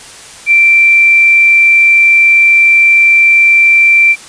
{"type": "tone", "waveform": "sine", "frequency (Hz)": 2349, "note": "D7", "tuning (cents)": 0, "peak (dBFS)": -3, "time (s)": [0.46, 4.16], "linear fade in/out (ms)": 50, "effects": ["white hiss -32 dBFS RMS until 4.28 s", "resampled to 22050 Hz"]}